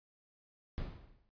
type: noise with exponential decay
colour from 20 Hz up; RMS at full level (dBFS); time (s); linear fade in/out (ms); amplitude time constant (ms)
brown; -36; 0.78-1.29; 0; 110
effects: noise-tail reverb RT60 0.1 s tail -22 dB re dry + resampled to 11025 Hz